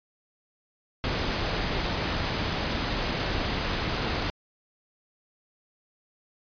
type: noise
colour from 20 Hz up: pink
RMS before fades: -28 dBFS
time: 1.04-4.3 s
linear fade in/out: 0 ms
effects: resampled to 11025 Hz